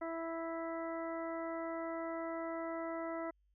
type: harmonic tone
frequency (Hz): 329.6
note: E4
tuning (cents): 0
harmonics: 1 / 2 / 3 / 4 / 5 / 6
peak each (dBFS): -42 / -41 / -48 / -47 / -58 / -51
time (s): 0.01-3.31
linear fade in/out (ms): 10
effects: added 50 Hz sine -70 dBFS peak until 3.54 s